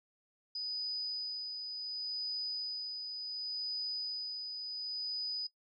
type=tone with tremolo; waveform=sine; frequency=4978 Hz; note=D#8; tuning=in tune; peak=-34 dBFS; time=0.55-5.47 s; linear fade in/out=5 ms; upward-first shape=sine; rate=0.69 Hz; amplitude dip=40%; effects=noise-tail reverb RT60 0.1 s tail -20 dB re dry